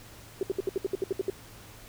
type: tone bursts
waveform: sine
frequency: 385 Hz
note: G4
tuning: 31 cents flat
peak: -24 dBFS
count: 11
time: 0.41-1.3 s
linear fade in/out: 2 ms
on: 20 ms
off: 67 ms
effects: added 110 Hz sine -53 dBFS peak until 1.88 s + pink hiss -50 dBFS RMS until 1.88 s